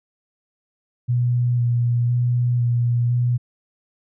sine tone with vibrato, 121 Hz, B2, 35 cents flat, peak -16 dBFS, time 1.08-3.38 s, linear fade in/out 20 ms, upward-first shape square, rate 0.99 Hz, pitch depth 15 cents each way, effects none

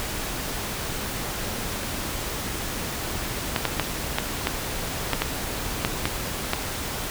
clicks, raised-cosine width 0.3 ms, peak -5 dBFS, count 10, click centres 3.562 / 3.653 / 3.797 / 4.185 / 4.471 / 5.133 / 5.22 / 5.849 / 6.055 / 6.534 s, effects pink hiss -30 dBFS RMS until 7.1 s

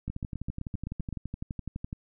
two click trains, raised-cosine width 5 ms, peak -22 / -22 dBFS, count 9 / 23, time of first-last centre 0.1-1.127 / 0.08-1.929 s, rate 7.79 / 11.9 Hz, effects none

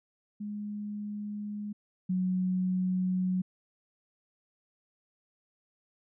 sine tone pair in turn, 207.7 / 184.35 Hz, G#3 / F#3, 0 / -6 cents, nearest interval major second, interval 206 cents, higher first, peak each -34 / -26 dBFS, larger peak second, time 0.4-1.73 / 2.09-3.42 s, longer neither, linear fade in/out 10 ms, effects none

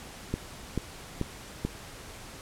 click train, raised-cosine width 3 ms, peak -15 dBFS, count 4, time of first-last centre 0.34-1.65 s, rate 2.29 Hz, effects pink hiss -45 dBFS RMS until 2.41 s + low-pass 11000 Hz 12 dB/octave

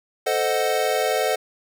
square chord, A diminished seventh, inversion none, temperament equal with one note detuned, 440 / 521.1 / 622.3 / 740 Hz, A4 / C5 / Eb5 / Gb5, 0 / -7 / 0 / 0 cents, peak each -26 dBFS, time 0.26-1.36 s, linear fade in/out 10 ms, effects none

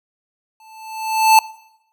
square tone with exponential growth, 880 Hz, A5, in tune, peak -6 dBFS, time 0.6-1.39 s, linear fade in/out 2 ms, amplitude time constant 170 ms, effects noise-tail reverb RT60 0.8 s tail -21 dB re dry

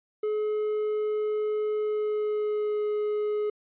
triangle tone with pitch glide, 425.4 to 420.5 Hz, G#4 to G#4, +42 to +22 cents, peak -23 dBFS, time 0.23-3.5 s, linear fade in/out 5 ms, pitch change -20 cents, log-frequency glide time 1.77-2.84 s, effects resampled to 8000 Hz

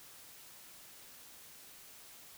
silence, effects white hiss -55 dBFS RMS until 2.37 s

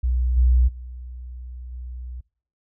sine tone with level steps, 61.8 Hz, B1, 2 cents sharp, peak -18 / -13 / -33 / -31 dBFS, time 0.03-2.21 s, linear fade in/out 10 ms, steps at 0.36 / 0.67 / 1.71 s, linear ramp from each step 20 ms, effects noise-tail reverb RT60 0.5 s tail -25 dB re dry

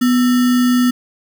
sine tone with sample-and-hold, 247.3 Hz, B3, 3 cents sharp, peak -10 dBFS, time 0.01-0.91 s, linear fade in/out 10 ms, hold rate 1575 Hz, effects none

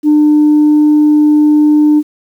sine tone, 300.1 Hz, D4, 38 cents sharp, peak -3 dBFS, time 0.03-2.03 s, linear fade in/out 50 ms, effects tanh soft clip ceiling -2 dBFS + 7-bit

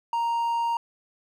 triangle tone, 932.3 Hz, A#5, in tune, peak -21 dBFS, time 0.13-0.77 s, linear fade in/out 2 ms, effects none

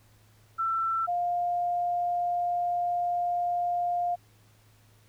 sine tone pair in turn, 1338 / 703.9 Hz, E6 / F5, +25 / +13 cents, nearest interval major seventh, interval 1112 cents, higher first, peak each -25 dBFS, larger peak neither, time 0.58-1.07 / 1.07-4.16 s, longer second, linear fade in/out 20 ms, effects added 107 Hz sine -59 dBFS peak until 5.08 s + pink hiss -63 dBFS RMS until 5.08 s

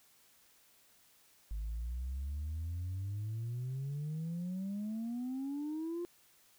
sine exponential sweep, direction up, 50.7 to 352.7 Hz, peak -34 dBFS, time 1.51-6.05 s, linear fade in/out 0 ms, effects tanh soft clip ceiling -34 dBFS + white hiss -66 dBFS RMS until 6.58 s

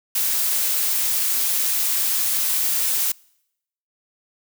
blue noise, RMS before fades -21 dBFS, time 0.15-3.12 s, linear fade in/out 5 ms, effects noise-tail reverb RT60 0.8 s tail -26 dB re dry

